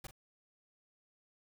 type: noise with echo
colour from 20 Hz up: pink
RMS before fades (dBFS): -45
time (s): 0.04-0.07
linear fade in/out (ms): 5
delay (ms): 41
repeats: 1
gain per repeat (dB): -11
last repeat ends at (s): 0.111
effects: none